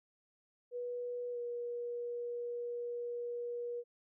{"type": "tone with pitch glide", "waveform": "sine", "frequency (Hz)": [487.5, 479.4], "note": ["B4", "A#4"], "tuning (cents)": [-23, 48], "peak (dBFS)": -37, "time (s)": [0.71, 3.84], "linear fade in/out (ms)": 50, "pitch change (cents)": -29, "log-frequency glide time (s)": [1.32, 1.38], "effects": []}